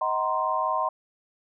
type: chord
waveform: sine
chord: C half-diminished seventh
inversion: first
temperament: just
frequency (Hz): 627.9 / 753.5 / 941.9 / 1046.5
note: Eb5 / Gb5 / Bb5 / C6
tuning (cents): +16 / +31 / +18 / 0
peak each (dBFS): -30 / -31 / -29 / -26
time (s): 0.01-0.89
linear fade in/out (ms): 5
effects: none